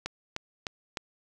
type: click train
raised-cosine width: 0.2 ms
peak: -15 dBFS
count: 4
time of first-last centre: 0.06-0.972 s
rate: 3.29 Hz
effects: none